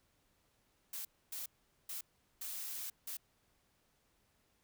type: noise bursts at uneven times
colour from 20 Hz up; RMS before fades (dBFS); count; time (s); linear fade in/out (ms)
blue; -43; 5; 0.93-1.05 / 1.32-1.46 / 1.89-2.01 / 2.41-2.9 / 3.07-3.17; 5
effects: pink hiss -75 dBFS RMS until 4.63 s